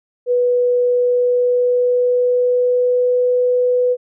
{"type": "tone with pitch glide", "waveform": "sine", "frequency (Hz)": [491.2, 496], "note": ["B4", "B4"], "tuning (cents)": [-9, 7], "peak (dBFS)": -12, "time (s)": [0.26, 3.97], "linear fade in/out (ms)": 50, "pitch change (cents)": 16, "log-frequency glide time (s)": [0.8, 3.3], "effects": []}